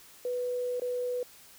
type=tone with dropouts; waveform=sine; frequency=493.9 Hz; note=B4; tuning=in tune; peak=-29 dBFS; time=0.25-1.23 s; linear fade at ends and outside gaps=2 ms; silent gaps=0.798-0.819 s; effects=white hiss -54 dBFS RMS until 1.58 s